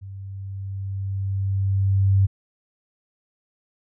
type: tone with level ramp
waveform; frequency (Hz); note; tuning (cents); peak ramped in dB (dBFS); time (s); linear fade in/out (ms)
sine; 97.4; G2; -11; -34 to -13; 0.01-2.27; 20
effects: none